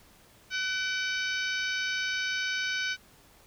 harmonic tone with a mistuned harmonic, 753 Hz, F#5, 30 cents sharp, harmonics 2 / 3 / 4 / 5 / 6 / 7 / 8, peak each -31 / -35 / -37 / -39 / -41 / -42 / -43 dBFS, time 0.5-2.97 s, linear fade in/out 50 ms, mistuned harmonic 3, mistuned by +42 cents, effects pink hiss -58 dBFS RMS until 3.46 s

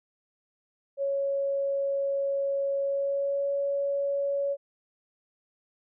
sine tone with pitch glide, 554.4 to 560.8 Hz, C#5 to C#5, 0 to +20 cents, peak -25 dBFS, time 0.97-4.57 s, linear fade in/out 50 ms, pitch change +20 cents, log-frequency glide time 2.81-3.5 s, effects none

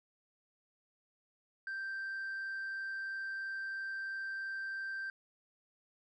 sine tone with amplitude modulation, 1568 Hz, G6, in tune, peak -34 dBFS, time 1.67-5.1 s, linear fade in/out 2 ms, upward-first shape sine, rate 103 Hz, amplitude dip 25%, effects tanh soft clip ceiling -36 dBFS

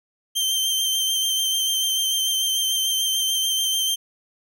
sawtooth tone with vibrato, 3134 Hz, G7, 1 cent flat, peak -17 dBFS, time 0.35-3.96 s, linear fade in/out 20 ms, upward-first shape sine, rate 6.8 Hz, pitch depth 20 cents each way, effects none

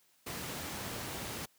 pink noise, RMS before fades -40 dBFS, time 0.26-1.46 s, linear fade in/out 10 ms, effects white hiss -69 dBFS RMS until 1.58 s + high-pass 80 Hz 12 dB/octave

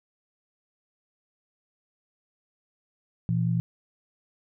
sine tone pair together, 119.5 / 168.9 Hz, A#2 / E3, +43 / +42 cents, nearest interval tritone, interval 599 cents, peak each -25 dBFS, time 3.29-3.6 s, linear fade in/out 0 ms, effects none

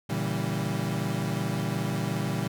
35% pulse chord, A# diminished seventh, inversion none, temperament equal with one note detuned, 116.54 / 142.16 / 164.81 / 196 Hz, A#2 / C#3 / E3 / G3, 0 / +44 / 0 / 0 cents, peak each -31 dBFS, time 0.09-2.48 s, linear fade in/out 10 ms, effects none

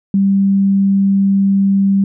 sine tone, 196.3 Hz, G3, 3 cents sharp, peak -9 dBFS, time 0.14-2.04 s, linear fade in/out 2 ms, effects none

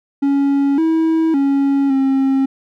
triangle tone with pitch steps, 279.2 / 323.1 / 277.2 / 268.9 Hz, C#4 / E4 / C#4 / C4, +13 / -35 / 0 / +47 cents, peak -10 dBFS, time 0.22-2.46 s, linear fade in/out 10 ms, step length 560 ms, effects none

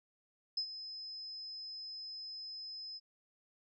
sine tone with ADSR envelope, 5100 Hz, D#8, 42 cents sharp, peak -31 dBFS, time 0.57-3 s, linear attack 6 ms, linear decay 80 ms, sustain -12 dB, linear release 34 ms, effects none

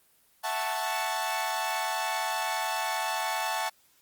sawtooth chord, F# minor seventh, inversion third, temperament equal, 659.3 / 740 / 880 / 1108.7 Hz, E5 / F#5 / A5 / C#6, 0 / 0 / 0 / 0 cents, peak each -33 / -31 / -27 / -33 dBFS, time 0.43-3.7 s, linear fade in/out 20 ms, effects white hiss -64 dBFS RMS until 4.01 s + Opus 24 kbps

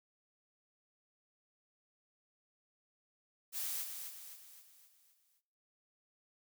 blue noise with echo, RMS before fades -39 dBFS, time 3.52-3.86 s, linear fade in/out 50 ms, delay 260 ms, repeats 6, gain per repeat -6 dB, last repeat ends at 5.42 s, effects noise-tail reverb RT60 0.9 s tail -22 dB re dry

